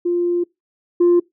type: tone pair in turn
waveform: sine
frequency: 349.2 / 349.2 Hz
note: F4 / F4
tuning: 0 / 0 cents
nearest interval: unison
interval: 0 cents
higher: neither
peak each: -15 / -8 dBFS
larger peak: second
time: 0.05-0.44 / 1-1.2 s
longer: first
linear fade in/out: 10 ms
effects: noise-tail reverb RT60 0.2 s tail -25 dB re dry + tanh soft clip ceiling -8 dBFS